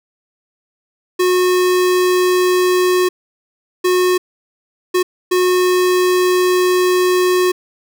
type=tone bursts at uneven times; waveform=square; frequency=363.9 Hz; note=F#4; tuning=29 cents flat; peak=-12 dBFS; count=4; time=1.19-3.09 / 3.84-4.18 / 4.94-5.03 / 5.31-7.52 s; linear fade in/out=10 ms; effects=none